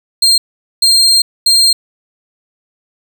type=tone bursts at uneven times; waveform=35% pulse; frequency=4194 Hz; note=C8; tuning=3 cents sharp; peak=-5 dBFS; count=3; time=0.22-0.38 / 0.82-1.22 / 1.46-1.73 s; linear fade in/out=5 ms; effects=none